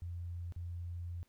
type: tone with dropouts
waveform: sine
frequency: 86.7 Hz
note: F2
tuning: 12 cents flat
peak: -39 dBFS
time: 0.02-1.23 s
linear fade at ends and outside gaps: 0 ms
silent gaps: 0.523-0.562 s
effects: pink hiss -75 dBFS RMS until 1.28 s